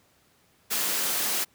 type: high-pass noise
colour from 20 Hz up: white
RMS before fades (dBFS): -27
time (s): 0.7-1.45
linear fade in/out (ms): 20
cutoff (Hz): 170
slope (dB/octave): 24
effects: pink hiss -63 dBFS RMS until 1.54 s + high-pass 80 Hz 12 dB/octave